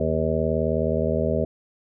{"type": "harmonic tone", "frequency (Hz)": 79.3, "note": "D#2", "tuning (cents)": 33, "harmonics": [1, 2, 3, 5, 6, 7, 8], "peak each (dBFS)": [-28, -28, -28, -28, -28, -28, -28], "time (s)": [0, 1.45], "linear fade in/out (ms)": 5, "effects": []}